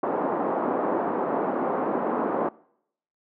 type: band-pass noise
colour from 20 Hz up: pink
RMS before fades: -26 dBFS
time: 0.03-2.49 s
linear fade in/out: 5 ms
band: 250 to 1100 Hz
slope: 24 dB/octave
effects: noise-tail reverb RT60 0.7 s tail -23 dB re dry